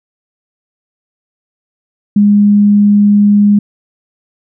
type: tone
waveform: sine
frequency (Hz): 205.3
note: G#3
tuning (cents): -20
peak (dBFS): -4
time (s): 2.16-3.59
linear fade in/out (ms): 5
effects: none